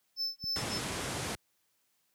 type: tone with tremolo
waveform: triangle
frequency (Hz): 5274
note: E8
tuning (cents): 0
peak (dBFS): -29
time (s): 0.16-0.8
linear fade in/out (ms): 50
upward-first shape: sine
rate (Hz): 3.5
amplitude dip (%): 100
type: click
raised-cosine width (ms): 5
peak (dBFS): -30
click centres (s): 0.44
type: low-pass noise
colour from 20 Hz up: pink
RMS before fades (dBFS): -36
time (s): 0.56-1.35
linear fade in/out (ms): 0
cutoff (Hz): 11000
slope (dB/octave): 48
effects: white hiss -75 dBFS RMS until 2.14 s + high-pass 80 Hz 12 dB/octave